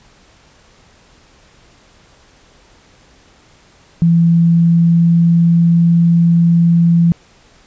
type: tone with pitch glide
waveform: sine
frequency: 168.1 to 169.27 Hz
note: E3 to E3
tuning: +34 to +46 cents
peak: -7 dBFS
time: 4.02-7.12 s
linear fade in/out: 0 ms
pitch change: +12 cents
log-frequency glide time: 4.27-5.92 s
effects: pink hiss -48 dBFS RMS until 7.66 s + resampled to 16000 Hz